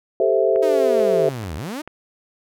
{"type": "chord", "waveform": "sine", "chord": "A minor seventh", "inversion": "third", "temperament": "equal", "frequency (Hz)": [392, 440, 523.3, 659.3], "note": ["G4", "A4", "C5", "E5"], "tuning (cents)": [0, 0, 0, 0], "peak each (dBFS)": -20, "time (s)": [0.2, 1.29], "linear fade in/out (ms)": 2}
{"type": "click train", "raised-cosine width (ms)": 0.5, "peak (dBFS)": -21, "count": 4, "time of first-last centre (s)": [0.56, 1.876], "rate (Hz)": 2.28}
{"type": "linear two-way sweep", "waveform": "sawtooth", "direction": "down then up", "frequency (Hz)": [321.8, 69, 321.8], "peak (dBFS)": -23, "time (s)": [0.62, 1.82], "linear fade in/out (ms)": 10, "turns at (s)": 1.56}
{"effects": []}